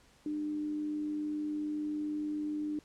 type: tone with amplitude modulation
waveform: sine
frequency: 301.1 Hz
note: D4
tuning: 43 cents sharp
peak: -31 dBFS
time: 0.26-2.79 s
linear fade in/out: 2 ms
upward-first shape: sine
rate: 93.1 Hz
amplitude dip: 30%
effects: pink hiss -63 dBFS RMS until 2.84 s + low-pass 9000 Hz 12 dB/octave